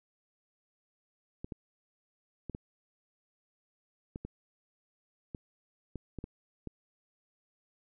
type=clicks; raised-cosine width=3 ms; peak=-26 dBFS; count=11; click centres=1.445 / 1.522 / 2.497 / 2.549 / 4.159 / 4.25 / 5.348 / 5.957 / 6.187 / 6.241 / 6.673 s; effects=none